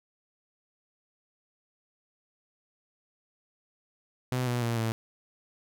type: tone with pitch steps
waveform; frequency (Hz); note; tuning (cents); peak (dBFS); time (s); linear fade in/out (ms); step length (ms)
sawtooth; 126.6 / 121.72 / 117.04 / 112.53; B2 / B2 / A#2 / A2; +43 / -25 / +7 / +39; -23; 4.32-4.92; 0; 150
effects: none